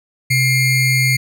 square ring-modulated tone, 1125 Hz, C#6, 25 cents sharp, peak -10 dBFS, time 0.3-1.17 s, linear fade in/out 10 ms, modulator 996 Hz, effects none

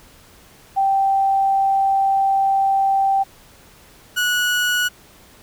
sine / 30% pulse tone pair in turn, 781 / 1464.6 Hz, G5 / F#6, -7 / -18 cents, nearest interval major seventh, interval 1089 cents, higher second, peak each -14 dBFS, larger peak neither, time 0.76-3.24 / 4.16-4.89 s, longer first, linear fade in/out 20 ms, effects pink hiss -48 dBFS RMS until 5.42 s

